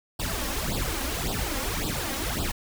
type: noise with flanger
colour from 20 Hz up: pink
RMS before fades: -29 dBFS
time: 0.19-2.52 s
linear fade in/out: 10 ms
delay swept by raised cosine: 0.23 to 3.73 ms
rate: 1.8 Hz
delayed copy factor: +1
effects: none